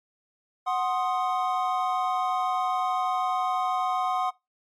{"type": "chord", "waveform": "triangle", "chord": "C diminished", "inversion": "second", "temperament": "equal with one note detuned", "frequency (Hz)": [740, 1052, 1244.5], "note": ["Gb5", "C6", "Eb6"], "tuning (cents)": [0, 9, 0], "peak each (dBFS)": [-24, -27, -29], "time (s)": [0.66, 4.31], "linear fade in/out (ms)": 20, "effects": ["noise-tail reverb RT60 0.2 s tail -21 dB re dry", "MP3 64 kbps"]}